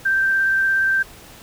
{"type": "tone with vibrato", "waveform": "sine", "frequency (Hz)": 1568, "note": "G6", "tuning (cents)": 0, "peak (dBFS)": -15, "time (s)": [0.05, 1.03], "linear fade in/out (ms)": 10, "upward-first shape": "sine", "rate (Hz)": 17, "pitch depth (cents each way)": 10, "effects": ["pink hiss -43 dBFS RMS until 1.42 s"]}